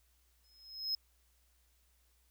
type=tone with exponential growth; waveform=triangle; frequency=5140 Hz; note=E8; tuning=45 cents flat; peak=-29 dBFS; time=0.44-0.95 s; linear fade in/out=2 ms; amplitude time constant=110 ms; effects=added 60 Hz sine -70 dBFS peak until 2.3 s + white hiss -74 dBFS RMS until 2.3 s